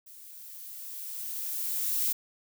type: noise with level ramp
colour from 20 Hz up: violet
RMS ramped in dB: -50 to -27 dBFS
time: 0.06-2.13 s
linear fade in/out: 10 ms
effects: none